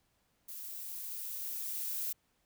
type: noise with level ramp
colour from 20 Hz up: violet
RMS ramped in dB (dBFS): -45 to -36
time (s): 0.48-2.13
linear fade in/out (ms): 10
effects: pink hiss -75 dBFS RMS until 2.45 s